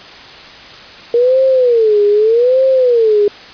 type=tone with vibrato; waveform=sine; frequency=466.2 Hz; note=A#4; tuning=in tune; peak=-7 dBFS; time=1.14-3.28 s; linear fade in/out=2 ms; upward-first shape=sine; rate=0.82 Hz; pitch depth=220 cents each way; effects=white hiss -34 dBFS RMS until 3.53 s + resampled to 11025 Hz